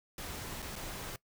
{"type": "noise with dropouts", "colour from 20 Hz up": "pink", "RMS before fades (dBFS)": -42, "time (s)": [0.18, 1.16], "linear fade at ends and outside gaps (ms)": 2, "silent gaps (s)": [[0.621, 0.625], [0.756, 0.761]], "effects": ["noise-tail reverb RT60 0.1 s tail -20 dB re dry"]}